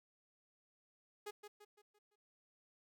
sawtooth tone with echo, 416.1 Hz, G#4, 3 cents sharp, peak -40 dBFS, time 1.26-1.31 s, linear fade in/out 10 ms, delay 170 ms, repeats 5, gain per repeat -7 dB, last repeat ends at 2.16 s, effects none

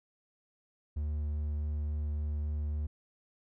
triangle tone, 74.7 Hz, D2, 30 cents sharp, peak -29 dBFS, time 0.96-2.87 s, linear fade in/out 10 ms, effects none

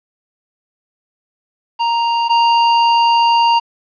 square tone pair in turn, 932.3 / 932.3 Hz, A#5 / A#5, 0 / 0 cents, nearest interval unison, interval 0 cents, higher neither, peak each -14 / -10 dBFS, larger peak second, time 1.79-2.29 / 2.29-3.6 s, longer second, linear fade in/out 20 ms, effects resampled to 11025 Hz + 8-bit

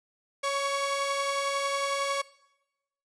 sawtooth tone pair together, 555 / 1121 Hz, C#5 / C#6, +2 / +19 cents, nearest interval octave, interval 1217 cents, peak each -26 dBFS, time 0.43-2.22 s, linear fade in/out 10 ms, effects noise-tail reverb RT60 0.9 s tail -20 dB re dry + resampled to 22050 Hz

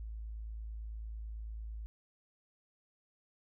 sine tone, 54.5 Hz, A1, 16 cents flat, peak -40 dBFS, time 0-1.86 s, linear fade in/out 0 ms, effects none

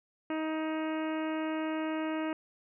harmonic tone, 314.6 Hz, D#4, 19 cents sharp, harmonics 1 / 2 / 3 / 4 / 5 / 6 / 7 / 8 / 9, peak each -32 / -38 / -42 / -44 / -46 / -48 / -49 / -50 / -51 dBFS, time 0.3-2.33 s, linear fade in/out 2 ms, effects none

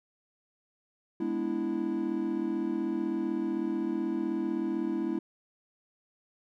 triangle chord, E dominant seventh, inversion first, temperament equal, 207.7 / 246.9 / 293.7 / 329.6 Hz, G#3 / B3 / D4 / E4, 0 / 0 / 0 / 0 cents, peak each -34 / -34 / -34 / -29 dBFS, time 1.2-5.19 s, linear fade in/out 5 ms, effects none

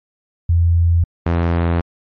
sine / sawtooth tone pair in turn, 84.9 / 84.9 Hz, F2 / F2, -48 / -48 cents, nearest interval unison, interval 0 cents, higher neither, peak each -10 dBFS, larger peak neither, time 0.49-1.04 / 1.26-1.81 s, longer neither, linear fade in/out 5 ms, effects low-pass 2000 Hz 12 dB/octave + MP3 32 kbps

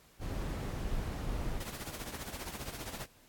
brown noise, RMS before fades -36 dBFS, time 0.19-1.63 s, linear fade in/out 50 ms
pink noise with tremolo, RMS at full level -40 dBFS, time 1.6-3.06 s, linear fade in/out 5 ms, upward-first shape triangle, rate 15 Hz, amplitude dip 70%
effects pink hiss -62 dBFS RMS until 3.28 s + AAC 64 kbps

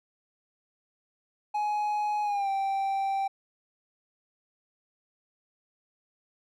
triangle tone with pitch glide, 838 to 781.9 Hz, G#5 to G5, +15 to -5 cents, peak -24 dBFS, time 1.54-3.28 s, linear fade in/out 10 ms, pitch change -120 cents, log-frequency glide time 2.23-2.49 s, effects none

